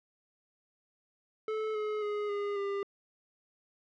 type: tone with pitch steps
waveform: square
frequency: 434.8 / 425.6 / 416.6 / 407.8 / 399.2 Hz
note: A4 / G#4 / G#4 / G#4 / G4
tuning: -21 / +42 / +5 / -32 / +32 cents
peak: -32 dBFS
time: 1.48-2.83 s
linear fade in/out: 2 ms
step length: 270 ms
effects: low-pass 2000 Hz 12 dB/octave